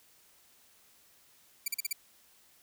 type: tone bursts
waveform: 5% pulse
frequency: 2329 Hz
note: D7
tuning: 15 cents flat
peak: -20 dBFS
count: 5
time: 1.66-1.929 s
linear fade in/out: 5 ms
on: 21 ms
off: 41 ms
effects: white hiss -63 dBFS RMS until 2.62 s